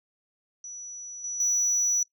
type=tone with level steps; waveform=sine; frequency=5900 Hz; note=F#8; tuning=6 cents flat; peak=-37 / -30 / -20 dBFS; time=0.64-2.03 s; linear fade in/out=2 ms; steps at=1.24 / 1.4 s; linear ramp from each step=2 ms; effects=noise-tail reverb RT60 0.1 s tail -20 dB re dry + tanh soft clip ceiling -19 dBFS